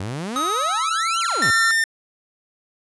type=exponential two-way sweep; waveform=sawtooth; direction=up then down; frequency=89.2 to 3208 to 89.2 Hz; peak=-22 dBFS; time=0-1.51 s; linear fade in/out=5 ms; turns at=1.2 s
type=tone with pitch glide; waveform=square; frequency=1266 to 1364.7 Hz; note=D#6 to F6; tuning=+30 to -40 cents; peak=-21 dBFS; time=0.36-1.71 s; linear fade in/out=0 ms; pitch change=+130 cents; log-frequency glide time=0.55-1.31 s
type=tone; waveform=45% pulse; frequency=1806 Hz; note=A6; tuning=45 cents sharp; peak=-16 dBFS; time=1.42-1.84 s; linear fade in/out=2 ms
effects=resampled to 24000 Hz